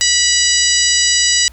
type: harmonic tone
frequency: 977 Hz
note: B5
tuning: 19 cents flat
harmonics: 2 / 3 / 4 / 5 / 6 / 7 / 8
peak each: -19 / -19 / -19 / -17 / -19 / -22 / -17 dBFS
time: 0.01-1.48 s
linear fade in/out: 0 ms
effects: added 60 Hz sine -37 dBFS peak until 1.52 s + pink hiss -48 dBFS RMS until 1.52 s